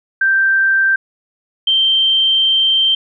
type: tone pair in turn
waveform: sine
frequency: 1568 / 3136 Hz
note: G6 / G7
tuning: 0 / 0 cents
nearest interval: octave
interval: 1200 cents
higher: second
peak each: -10 dBFS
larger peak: neither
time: 0.21-0.96 / 1.67-2.95 s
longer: second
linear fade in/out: 5 ms
effects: none